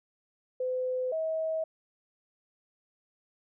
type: tone pair in turn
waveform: sine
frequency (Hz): 509 / 639.9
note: C5 / D#5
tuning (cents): -48 / +48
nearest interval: major third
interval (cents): 396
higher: second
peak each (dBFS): -28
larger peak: neither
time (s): 0.6-1.12 / 1.12-1.64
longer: neither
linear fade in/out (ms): 5
effects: none